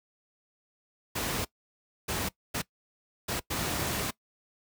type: noise bursts at uneven times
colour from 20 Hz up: pink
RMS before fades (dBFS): -31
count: 5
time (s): 1.15-1.45 / 2.08-2.29 / 2.54-2.62 / 3.28-3.4 / 3.5-4.11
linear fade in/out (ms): 10
effects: noise-tail reverb RT60 0.1 s tail -21 dB re dry + high-pass 60 Hz 12 dB/octave